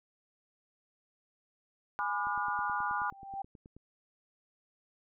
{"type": "chord", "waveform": "sine", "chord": "G# diminished seventh", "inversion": "none", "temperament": "just", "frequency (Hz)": [830.6, 996.7, 1196.1, 1435.3], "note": ["G#5", "B5", "D6", "F6"], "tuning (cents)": [0, 16, 31, 47], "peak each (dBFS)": -36, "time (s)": [1.99, 3.1], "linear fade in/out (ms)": 0}
{"type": "click train", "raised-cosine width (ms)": 3, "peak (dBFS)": -39, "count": 15, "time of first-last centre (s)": [2.27, 3.766], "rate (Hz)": 9.36}
{"type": "tone with exponential growth", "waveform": "sine", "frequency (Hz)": 786, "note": "G5", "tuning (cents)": 4, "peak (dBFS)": -33, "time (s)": [2.86, 3.42], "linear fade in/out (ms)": 5, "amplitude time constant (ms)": 120}
{"effects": []}